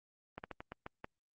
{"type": "slowing click train", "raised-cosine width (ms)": 0.5, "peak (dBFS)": -28, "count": 7, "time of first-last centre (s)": [0.38, 1.044], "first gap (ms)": 59, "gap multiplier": 1.25, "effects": ["Opus 24 kbps"]}